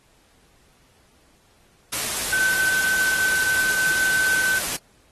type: tone in noise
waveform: sine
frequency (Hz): 1528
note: G6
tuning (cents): -45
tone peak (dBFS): -19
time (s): 2.32-4.59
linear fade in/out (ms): 10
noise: white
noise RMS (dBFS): -26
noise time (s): 1.92-4.77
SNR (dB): +4
effects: pink hiss -59 dBFS RMS until 5.11 s + AAC 32 kbps